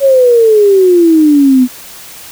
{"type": "exponential sweep", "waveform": "sine", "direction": "down", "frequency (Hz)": [560, 246.9], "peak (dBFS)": -3, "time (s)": [0, 1.68], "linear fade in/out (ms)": 50, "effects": ["white hiss -31 dBFS RMS until 2.31 s"]}